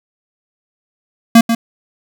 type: tone with echo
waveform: square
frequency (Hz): 230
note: A#3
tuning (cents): -23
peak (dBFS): -3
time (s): 1.35-1.41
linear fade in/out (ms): 5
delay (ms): 140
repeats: 1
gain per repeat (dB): -9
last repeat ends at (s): 1.55
effects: none